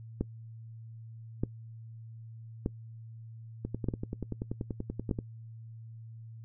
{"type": "two click trains", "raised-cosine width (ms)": 3, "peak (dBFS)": [-16, -21], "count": [5, 17], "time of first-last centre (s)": [[0.21, 5.112], [3.65, 5.188]], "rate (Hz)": [0.816, 10.4], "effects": ["noise-tail reverb RT60 0.1 s tail -21 dB re dry", "added 113 Hz sine -44 dBFS peak until 6.44 s"]}